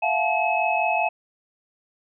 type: tone cluster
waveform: sine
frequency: 674 / 719 / 861 / 2575 Hz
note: E5 / F#5 / A5 / E7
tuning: +38 / -50 / -38 / -41 cents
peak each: -25 dBFS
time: 0.02-1.09 s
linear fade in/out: 10 ms
effects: none